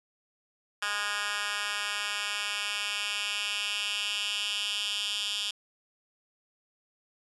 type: tone with high-pass filter sweep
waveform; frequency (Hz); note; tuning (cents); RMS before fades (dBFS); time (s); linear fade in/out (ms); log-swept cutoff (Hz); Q
10% pulse; 205.7; G#3; -16; -32; 0.82-5.51; 5; 1700 to 3300; 2.8
effects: resampled to 24000 Hz